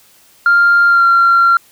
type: tone with pitch glide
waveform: sine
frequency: 1396.9 to 1375.3 Hz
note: F6 to F6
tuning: 0 to -27 cents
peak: -5 dBFS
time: 0.46-1.57 s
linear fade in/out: 2 ms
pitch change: -27 cents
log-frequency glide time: 0.87-1.05 s
effects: tanh soft clip ceiling -3 dBFS + white hiss -48 dBFS RMS until 1.71 s